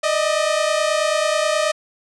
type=tone pair together; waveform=sawtooth; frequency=602 / 631.3 Hz; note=D5 / D#5; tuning=+43 / +25 cents; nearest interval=minor second; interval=82 cents; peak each=-16 dBFS; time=0.03-1.72 s; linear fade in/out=10 ms; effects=resampled to 22050 Hz